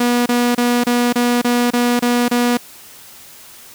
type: tone bursts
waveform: sawtooth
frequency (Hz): 242.1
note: B3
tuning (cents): -34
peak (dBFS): -9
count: 9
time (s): 0-2.572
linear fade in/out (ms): 5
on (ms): 260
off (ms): 29
effects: white hiss -40 dBFS RMS until 3.74 s